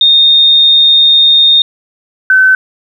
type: tone pair in turn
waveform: sine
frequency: 3676 / 1524.7 Hz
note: A#7 / G6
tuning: -25 / -48 cents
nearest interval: octave + minor third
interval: 1523 cents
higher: first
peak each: -3 dBFS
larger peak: neither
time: 0.01-1.62 / 2.3-2.55 s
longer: first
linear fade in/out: 2 ms
effects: 7-bit